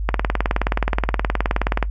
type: click train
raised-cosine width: 0.5 ms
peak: -3 dBFS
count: 34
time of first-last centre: 0.09-1.827 s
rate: 19 Hz
effects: noise-tail reverb RT60 0.1 s tail -19 dB re dry + added 50 Hz sine -21 dBFS peak until 1.9 s